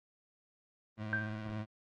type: tone with vibrato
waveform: 25% pulse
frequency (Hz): 107.6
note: A2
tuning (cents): -38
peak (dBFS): -33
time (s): 0.97-1.66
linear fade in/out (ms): 50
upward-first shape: sine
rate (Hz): 17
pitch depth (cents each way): 38
type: tone with exponential decay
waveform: sine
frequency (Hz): 1568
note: G6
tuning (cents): 0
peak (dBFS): -27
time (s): 1.13-1.41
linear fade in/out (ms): 0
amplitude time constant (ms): 59
effects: low-pass 3000 Hz 12 dB/octave + Opus 24 kbps